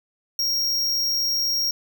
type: tone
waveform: square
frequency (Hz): 5588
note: F8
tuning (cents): 0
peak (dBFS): -21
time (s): 0.39-1.71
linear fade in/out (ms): 2
effects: none